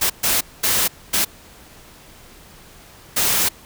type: noise bursts at uneven times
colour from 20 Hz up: white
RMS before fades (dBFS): -18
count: 5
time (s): 0.01-0.1 / 0.23-0.41 / 0.63-0.88 / 1.13-1.25 / 3.16-3.49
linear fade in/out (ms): 10
effects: pink hiss -45 dBFS RMS until 3.65 s